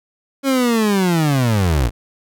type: linear sweep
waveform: 30% pulse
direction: down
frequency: 277.2 to 51.5 Hz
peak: -11 dBFS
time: 0.43-1.91 s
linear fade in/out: 50 ms
effects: none